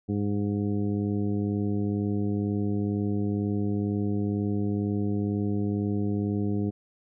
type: harmonic tone with a mistuned harmonic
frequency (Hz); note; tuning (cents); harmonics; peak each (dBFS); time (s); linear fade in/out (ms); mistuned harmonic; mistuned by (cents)
102.1; G#2; -29; 1 / 2 / 3 / 4 / 5 / 7; -29 / -28 / -31 / -35 / -45 / -47; 0.08-6.71; 20; 7; +20
effects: none